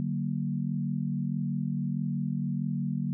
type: chord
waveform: sine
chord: D augmented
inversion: none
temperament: equal with one note detuned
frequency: 146.83 / 188.45 / 233.1 Hz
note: D3 / F#3 / A#3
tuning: 0 / +32 / 0 cents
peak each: -31 / -32 / -33 dBFS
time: 0-3.13 s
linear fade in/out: 0 ms
effects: none